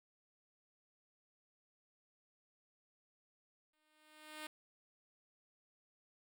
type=tone with exponential growth; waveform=5% pulse; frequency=307 Hz; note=D#4; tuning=23 cents flat; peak=-32 dBFS; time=3.73-4.47 s; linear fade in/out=5 ms; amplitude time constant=160 ms; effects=none